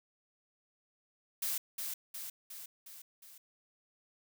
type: noise with echo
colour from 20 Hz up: blue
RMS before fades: -35 dBFS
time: 1.42-1.58 s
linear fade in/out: 5 ms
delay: 360 ms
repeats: 5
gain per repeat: -4 dB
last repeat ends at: 3.38 s
effects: none